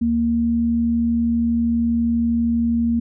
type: tone pair together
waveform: sine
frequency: 73.68 / 233.1 Hz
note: D2 / A#3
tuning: +6 / 0 cents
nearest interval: octave + minor sixth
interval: 1994 cents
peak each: -28 / -16 dBFS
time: 0.01-3 s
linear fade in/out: 10 ms
effects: none

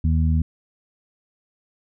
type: harmonic tone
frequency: 79.8 Hz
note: D#2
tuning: 44 cents sharp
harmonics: 1 / 2 / 3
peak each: -17 / -23 / -27 dBFS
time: 0.04-0.42 s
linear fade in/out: 5 ms
effects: none

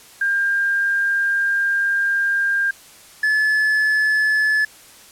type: tone pair in turn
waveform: sine / triangle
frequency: 1601 / 1724.6 Hz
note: G6 / A6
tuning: +36 / -35 cents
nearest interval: minor second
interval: 129 cents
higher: second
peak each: -16 / -13 dBFS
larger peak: second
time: 0.21-2.71 / 3.23-4.65 s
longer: first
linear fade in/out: 5 ms
effects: white hiss -45 dBFS RMS until 5.11 s + low-pass 12000 Hz 12 dB/octave

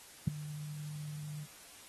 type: tone with ADSR envelope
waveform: sine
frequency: 150 Hz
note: D3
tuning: 37 cents sharp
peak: -21 dBFS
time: 0.27-1.46 s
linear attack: 8 ms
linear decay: 8 ms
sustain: -19 dB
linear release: 31 ms
effects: white hiss -55 dBFS RMS until 1.88 s + AAC 32 kbps

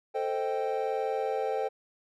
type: chord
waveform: triangle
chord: A half-diminished seventh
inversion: none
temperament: equal with one note detuned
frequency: 442.3 / 523.3 / 622.3 / 784 Hz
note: A4 / C5 / Eb5 / G5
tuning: +9 / 0 / 0 / 0 cents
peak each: -30 / -31 / -36 / -31 dBFS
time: 0.14-1.69 s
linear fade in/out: 20 ms
effects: none

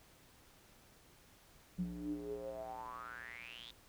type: tone with band-pass filter sweep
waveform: square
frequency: 59 Hz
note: A#1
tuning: 22 cents sharp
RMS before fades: -45 dBFS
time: 1.78-3.71 s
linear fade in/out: 5 ms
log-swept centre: 180 to 3700 Hz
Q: 9.9
effects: pink hiss -64 dBFS RMS until 3.88 s

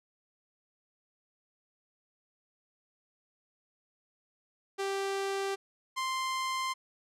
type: tone pair in turn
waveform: sawtooth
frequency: 392 / 1046.5 Hz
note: G4 / C6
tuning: 0 / 0 cents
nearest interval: octave + perfect fourth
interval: 1700 cents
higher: second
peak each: -27 dBFS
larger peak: neither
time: 4.78-5.56 / 5.96-6.74 s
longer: neither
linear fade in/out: 20 ms
effects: low-pass 9000 Hz 12 dB/octave

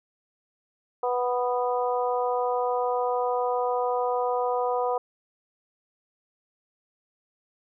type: harmonic tone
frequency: 246.9 Hz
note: B3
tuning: in tune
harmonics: 2 / 3 / 4 / 5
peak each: -26 / -28 / -30 / -35 dBFS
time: 1.03-4.98 s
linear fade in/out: 5 ms
effects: none

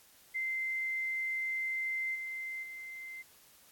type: tone with level steps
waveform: sine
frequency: 2079 Hz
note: C7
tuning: 12 cents flat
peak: -32 / -37 / -42 dBFS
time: 0.34-3.23 s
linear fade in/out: 20 ms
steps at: 2.14 / 2.62 s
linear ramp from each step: 20 ms
effects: white hiss -61 dBFS RMS until 3.71 s + AAC 64 kbps

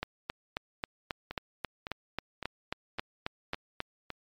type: two click trains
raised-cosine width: 0.3 ms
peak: -21 / -16 dBFS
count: 6 / 15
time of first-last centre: 1.31-4.103 / 0.03-3.804 s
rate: 1.79 / 3.71 Hz
effects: MP3 96 kbps

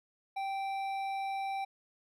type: tone with hard clipping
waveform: triangle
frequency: 781 Hz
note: G5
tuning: 7 cents flat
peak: -35 dBFS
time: 0.36-1.65 s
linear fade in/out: 10 ms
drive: 13 dB
effects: none

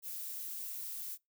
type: noise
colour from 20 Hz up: violet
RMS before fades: -42 dBFS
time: 0.02-1.18 s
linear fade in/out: 50 ms
effects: noise-tail reverb RT60 0.2 s tail -25 dB re dry

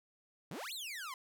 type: exponential two-way sweep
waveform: sawtooth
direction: up then down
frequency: 130 to 4376 to 990 Hz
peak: -38 dBFS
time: 0.51-1.14 s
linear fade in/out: 2 ms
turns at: 0.73 s
effects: 13-bit

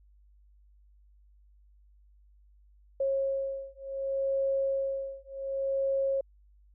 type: beating tone pair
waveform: sine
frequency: 543 / 543.67 Hz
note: C#5 / C#5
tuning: -36 / -34 cents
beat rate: 0.67 Hz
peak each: -31 dBFS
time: 3-6.21 s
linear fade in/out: 5 ms
effects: added 50 Hz sine -57 dBFS peak until 6.74 s

